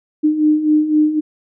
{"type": "beating tone pair", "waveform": "sine", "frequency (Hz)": [302, 305.9], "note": ["D4", "D#4"], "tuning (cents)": [48, -29], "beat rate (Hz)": 3.9, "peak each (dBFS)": [-18, -12], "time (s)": [0.23, 1.21], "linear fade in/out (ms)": 20, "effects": []}